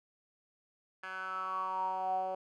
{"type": "tone with band-pass filter sweep", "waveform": "10% pulse", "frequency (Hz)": 187.9, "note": "F#3", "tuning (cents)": 27, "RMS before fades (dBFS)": -36, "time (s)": [1.03, 2.35], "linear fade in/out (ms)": 5, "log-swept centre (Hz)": [1700, 640], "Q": 8.6, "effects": []}